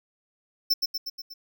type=tone with echo; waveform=square; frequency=5330 Hz; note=E8; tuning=18 cents sharp; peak=-19 dBFS; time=0.7-0.74 s; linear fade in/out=10 ms; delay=120 ms; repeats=5; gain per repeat=-4 dB; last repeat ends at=1.34 s; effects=none